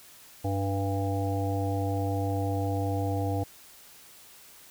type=harmonic tone with a mistuned harmonic; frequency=98 Hz; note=G2; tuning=in tune; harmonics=1 / 3 / 5 / 7 / 8; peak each=-28 / -33 / -35 / -36 / -37 dBFS; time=0.44-3.44 s; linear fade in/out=10 ms; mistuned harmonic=8; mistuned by=+51 cents; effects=white hiss -52 dBFS RMS until 4.7 s